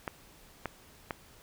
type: clicks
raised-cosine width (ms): 0.5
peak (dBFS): -18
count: 3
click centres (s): 0.078 / 0.657 / 1.108
effects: pink hiss -57 dBFS RMS until 1.42 s